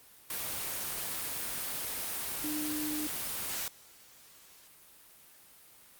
sine tone in noise, 302.8 Hz, D#4, 47 cents flat, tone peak -34 dBFS, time 2.44-3.07 s, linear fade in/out 2 ms, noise white, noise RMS -36 dBFS, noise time 0.3-3.68 s, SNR -1 dB, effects white hiss -57 dBFS RMS until 5.99 s + Opus 32 kbps

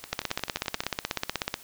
two click trains, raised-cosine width 0.2 ms, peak -18 / -9 dBFS, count 10 / 24, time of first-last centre 0.04-0.836 / 0.13-1.541 s, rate 11.3 / 16.3 Hz, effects white hiss -50 dBFS RMS until 1.63 s

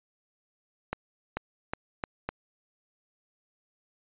accelerating click train, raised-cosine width 0.5 ms, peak -15 dBFS, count 5, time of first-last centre 0.93-2.29 s, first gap 440 ms, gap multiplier 0.83, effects resampled to 8000 Hz

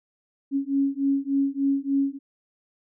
sine beating tone pair, 274.5 / 277.9 Hz, C#4 / C#4, -17 / +4 cents, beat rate 3.4 Hz, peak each -24 / -24 dBFS, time 0.51-2.19 s, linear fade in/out 50 ms, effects none

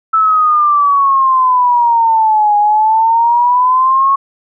sine exponential two-way sweep, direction down then up, 1318.5 to 825 to 1104 Hz, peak -7 dBFS, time 0.13-4.16 s, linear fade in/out 10 ms, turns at 2.57 s, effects none

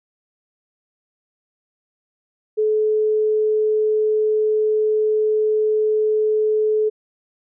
sine tone, 430 Hz, A4, 40 cents flat, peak -15 dBFS, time 2.57-6.9 s, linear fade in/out 20 ms, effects none

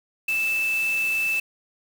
sine tone in noise, 2637 Hz, E7, in tune, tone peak -21 dBFS, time 0.28-1.4 s, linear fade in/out 5 ms, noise white, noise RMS -37 dBFS, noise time 0.28-1.4 s, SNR +13 dB, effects none

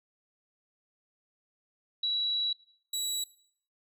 sine / 25% pulse tone pair in turn, 3910 / 3910 Hz, B7 / B7, -18 / -18 cents, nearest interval unison, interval 0 cents, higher neither, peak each -27 / -27 dBFS, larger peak neither, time 2.03-2.53 / 2.93-3.24 s, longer first, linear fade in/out 5 ms, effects noise-tail reverb RT60 0.6 s tail -18 dB re dry

